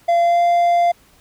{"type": "tone with pitch glide", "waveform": "triangle", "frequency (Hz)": [686, 693.6], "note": ["F5", "F5"], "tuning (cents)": [-31, -12], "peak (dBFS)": -10, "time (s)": [0.08, 0.92], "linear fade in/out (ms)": 10, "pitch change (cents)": 19, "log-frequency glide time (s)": [0.21, 0.41], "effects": ["pink hiss -53 dBFS RMS until 1.2 s"]}